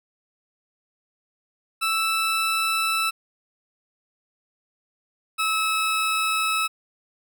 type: tone pair in turn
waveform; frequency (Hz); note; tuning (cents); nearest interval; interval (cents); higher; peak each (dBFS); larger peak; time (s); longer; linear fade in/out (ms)
20% pulse; 1318.5 / 1297.3; E6 / E6; 0 / -28; unison; 28; first; -16; neither; 1.81-3.11 / 5.38-6.68; neither; 20
effects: none